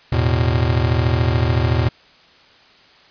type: chord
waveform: square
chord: E suspended fourth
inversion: none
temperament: just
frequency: 82.41 / 109.88 / 123.61 Hz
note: E2 / A2 / B2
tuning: 0 / -2 / +2 cents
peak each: -20 dBFS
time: 0.12-1.89 s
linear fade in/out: 5 ms
effects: white hiss -49 dBFS RMS until 3.1 s + resampled to 11025 Hz

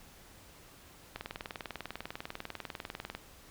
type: click train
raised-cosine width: 0.3 ms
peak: -22 dBFS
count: 41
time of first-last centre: 1.16-3.15 s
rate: 20.1 Hz
effects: pink hiss -56 dBFS RMS until 3.5 s

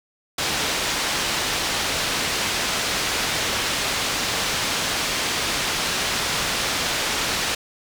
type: low-pass noise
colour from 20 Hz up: white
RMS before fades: -24 dBFS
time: 0.38-7.55 s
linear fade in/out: 5 ms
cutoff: 5000 Hz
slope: 12 dB/octave
effects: none

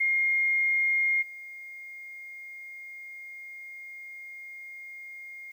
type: tone with level steps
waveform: sine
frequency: 2131 Hz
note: C7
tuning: 31 cents sharp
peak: -22 / -40 dBFS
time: 0-5.52 s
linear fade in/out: 10 ms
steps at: 1.21 s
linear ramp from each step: 20 ms
effects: 10-bit

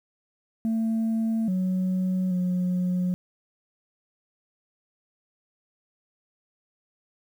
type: tone with pitch steps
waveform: sine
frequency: 224.1 / 185.4 / 180.8 Hz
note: A3 / F#3 / F#3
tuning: +32 / +4 / -40 cents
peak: -20 dBFS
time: 0.65-3.14 s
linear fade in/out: 0 ms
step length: 830 ms
effects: tanh soft clip ceiling -21 dBFS + 9-bit

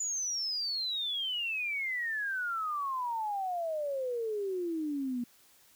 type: exponential sweep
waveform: sine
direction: down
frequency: 7040 to 236.8 Hz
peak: -31 dBFS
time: 0-5.24 s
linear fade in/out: 5 ms
effects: white hiss -62 dBFS RMS until 5.75 s

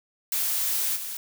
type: noise with level steps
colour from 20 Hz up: blue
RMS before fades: -26 / -34 dBFS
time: 0.32-1.17 s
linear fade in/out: 2 ms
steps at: 0.95 s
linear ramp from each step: 20 ms
effects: none

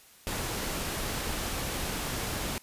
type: noise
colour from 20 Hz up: pink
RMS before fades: -33 dBFS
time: 0.27-2.58 s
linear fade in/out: 0 ms
effects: white hiss -56 dBFS RMS until 2.62 s + resampled to 32000 Hz

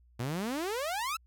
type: exponential sweep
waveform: sawtooth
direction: up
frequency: 112.9 to 1359 Hz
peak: -28 dBFS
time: 0.19-1.17 s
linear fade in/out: 10 ms
effects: added 60 Hz sine -59 dBFS peak until 1.26 s

